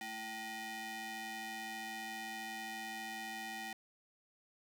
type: ring-modulated tone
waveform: sawtooth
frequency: 554.4 Hz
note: C#5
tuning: in tune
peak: -35 dBFS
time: 0.01-3.73 s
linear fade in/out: 2 ms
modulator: 1330 Hz
effects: none